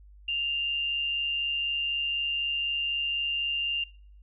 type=tone with amplitude modulation; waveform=sine; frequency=2794 Hz; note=F7; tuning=in tune; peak=-25 dBFS; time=0.28-3.84 s; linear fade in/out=5 ms; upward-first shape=sine; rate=144 Hz; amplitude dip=35%; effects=noise-tail reverb RT60 0.6 s tail -24 dB re dry + added 50 Hz sine -49 dBFS peak until 4.22 s